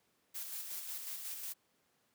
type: noise with tremolo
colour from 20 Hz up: blue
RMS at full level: -42 dBFS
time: 0.34-1.54 s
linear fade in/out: 20 ms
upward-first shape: square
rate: 5.5 Hz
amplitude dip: 35%
effects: pink hiss -75 dBFS RMS until 2.14 s + high-pass 150 Hz 12 dB/octave